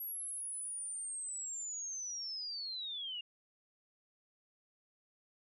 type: linear sweep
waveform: sine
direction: down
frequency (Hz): 11610 to 2800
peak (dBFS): -39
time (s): 0-3.21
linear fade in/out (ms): 5
effects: none